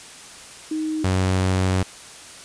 sine / sawtooth tone pair in turn, 312.3 / 93.41 Hz, D#4 / F#2, +7 / +17 cents, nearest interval octave + major sixth, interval 2090 cents, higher first, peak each -22 / -14 dBFS, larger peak second, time 0.71-1.04 / 1.04-1.83 s, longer second, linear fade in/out 5 ms, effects white hiss -41 dBFS RMS until 2.44 s + resampled to 22050 Hz

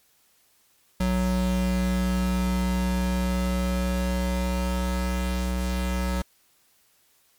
square tone pair together, 61.63 / 185 Hz, B1 / F#3, -3 / 0 cents, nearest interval octave + perfect fifth, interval 1903 cents, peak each -26 dBFS, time 1-6.22 s, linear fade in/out 5 ms, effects white hiss -63 dBFS RMS until 7.38 s + MP3 96 kbps

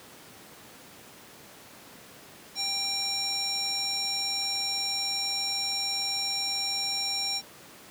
square tone with band-pass filter, 792 Hz, G5, 18 cents sharp, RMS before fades -30 dBFS, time 2.55-7.42 s, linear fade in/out 50 ms, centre 5400 Hz, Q 3.8, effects pink hiss -49 dBFS RMS until 7.9 s + high-pass 150 Hz 12 dB/octave

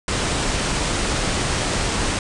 pink low-pass noise, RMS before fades -22 dBFS, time 0.08-2.19 s, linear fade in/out 2 ms, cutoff 9500 Hz, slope 96 dB/octave, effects none

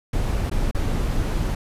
brown noise with dropouts, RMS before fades -22 dBFS, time 0.13-1.55 s, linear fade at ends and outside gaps 5 ms, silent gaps 0.499-0.513 / 0.712-0.747 s, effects resampled to 32000 Hz

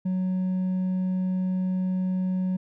sine tone with hard clipping, 185.2 Hz, F#3, 2 cents sharp, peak -24 dBFS, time 0.05-2.57 s, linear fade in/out 10 ms, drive 2 dB, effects none

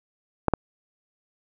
clicks, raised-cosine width 1 ms, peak -5 dBFS, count 2, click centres 0.483 / 0.537 s, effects none

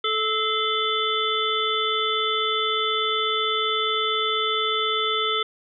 harmonic tone with a mistuned harmonic, 435.9 Hz, A4, 16 cents flat, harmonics 1 / 3 / 5 / 7 / 8, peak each -28 / -25 / -31 / -29 / -26 dBFS, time 0.04-5.43 s, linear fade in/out 5 ms, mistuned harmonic 5, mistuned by -91 cents, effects none

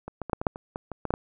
clicks, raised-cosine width 1 ms, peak -22 / -18 / -20 / -9 / -17 / -7 / -23 / -18 / -20 / -16 / -11 / -13 dBFS, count 12, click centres 0.08 / 0.217 / 0.297 / 0.332 / 0.415 / 0.468 / 0.559 / 0.759 / 0.917 / 1.053 / 1.106 / 1.139 s, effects none

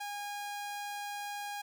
sawtooth tone, 818 Hz, G#5, 26 cents flat, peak -34 dBFS, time 0-1.62 s, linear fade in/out 10 ms, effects none

